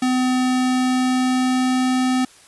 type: tone with pitch glide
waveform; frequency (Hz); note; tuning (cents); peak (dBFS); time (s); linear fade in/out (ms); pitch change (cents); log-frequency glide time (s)
square; 254.3 to 255.8; C4 to C4; -49 to -39; -17; 0.02-2.25; 5; +10; 0.35-1.88
effects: white hiss -48 dBFS RMS until 2.47 s + resampled to 24000 Hz